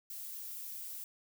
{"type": "noise", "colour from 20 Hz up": "violet", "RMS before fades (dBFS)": -44, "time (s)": [0.1, 1.04], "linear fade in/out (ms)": 2, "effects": []}